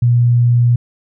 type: tone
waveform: sine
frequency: 120.4 Hz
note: B2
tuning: 44 cents flat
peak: -8 dBFS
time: 0.02-0.76 s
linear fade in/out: 5 ms
effects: none